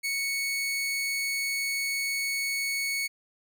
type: tone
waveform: sawtooth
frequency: 2217 Hz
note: C#7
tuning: in tune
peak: -24 dBFS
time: 0.03-3.08 s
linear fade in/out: 20 ms
effects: none